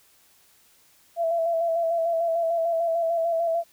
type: tone with vibrato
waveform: sine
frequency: 668 Hz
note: E5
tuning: 23 cents sharp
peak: -21 dBFS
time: 1.16-3.64 s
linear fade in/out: 50 ms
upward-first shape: square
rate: 6.7 Hz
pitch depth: 31 cents each way
effects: white hiss -59 dBFS RMS until 3.72 s